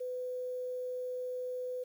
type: tone with quantisation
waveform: sine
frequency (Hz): 502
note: B4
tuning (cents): +28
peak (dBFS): -35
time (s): 0-1.84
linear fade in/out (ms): 10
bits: 10
effects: none